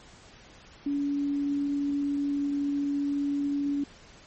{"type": "tone", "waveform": "sine", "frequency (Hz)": 284.4, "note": "C#4", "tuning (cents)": 45, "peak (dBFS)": -25, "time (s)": [0.86, 3.84], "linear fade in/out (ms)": 5, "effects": ["pink hiss -52 dBFS RMS until 4.26 s", "MP3 32 kbps"]}